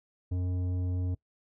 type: tone with tanh clipping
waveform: sine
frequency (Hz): 90.4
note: F#2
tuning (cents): -40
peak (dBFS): -30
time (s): 0.31-1.15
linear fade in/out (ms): 10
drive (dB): 11
effects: noise-tail reverb RT60 0.1 s tail -21 dB re dry